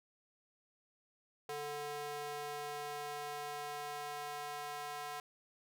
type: tone with high-pass filter sweep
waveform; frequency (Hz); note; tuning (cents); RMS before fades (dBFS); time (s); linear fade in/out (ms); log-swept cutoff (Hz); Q
square; 146.83; D3; 0; -43; 1.49-5.2; 2; 520 to 800; 1.7
effects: none